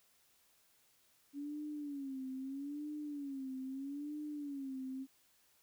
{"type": "tone with vibrato", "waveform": "sine", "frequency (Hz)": 280, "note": "C#4", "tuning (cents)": 18, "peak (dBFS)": -40, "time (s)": [1.33, 5.07], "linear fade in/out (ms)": 50, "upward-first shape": "sine", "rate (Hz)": 0.78, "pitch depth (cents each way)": 120, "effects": ["white hiss -71 dBFS RMS until 5.62 s"]}